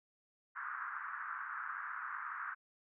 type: band-pass noise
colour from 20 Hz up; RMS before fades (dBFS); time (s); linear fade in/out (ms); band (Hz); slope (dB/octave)
white; -43; 0.55-2.55; 20; 1100 to 1600; 48
effects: none